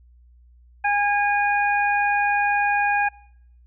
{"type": "harmonic tone", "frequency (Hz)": 818, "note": "G#5", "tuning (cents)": -26, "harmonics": [1, 2, 3], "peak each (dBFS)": [-20, -23, -25], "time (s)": [0.84, 3.09], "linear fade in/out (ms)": 10, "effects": ["noise-tail reverb RT60 0.7 s tail -24 dB re dry", "added 60 Hz sine -49 dBFS peak until 3.66 s"]}